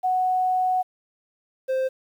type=tone pair in turn; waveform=sine / triangle; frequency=740 / 523.3 Hz; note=F#5 / C5; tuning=0 / 0 cents; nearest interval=tritone; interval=600 cents; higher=first; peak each=-19 dBFS; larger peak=neither; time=0.03-0.83 / 1.68-1.89 s; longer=first; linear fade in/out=20 ms; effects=9-bit